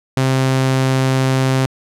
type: tone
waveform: sawtooth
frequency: 131.9 Hz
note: C3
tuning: 14 cents sharp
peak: -9 dBFS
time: 0.17-1.66 s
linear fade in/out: 2 ms
effects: low-pass 10000 Hz 12 dB/octave